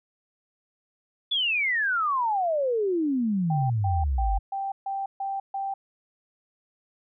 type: exponential sweep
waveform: sine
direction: down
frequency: 3497 to 46.2 Hz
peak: -22 dBFS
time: 1.31-4.39 s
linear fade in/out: 10 ms
type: tone bursts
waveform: sine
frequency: 784 Hz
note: G5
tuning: in tune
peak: -27 dBFS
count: 7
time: 3.5-5.74 s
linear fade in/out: 5 ms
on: 200 ms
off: 140 ms
effects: none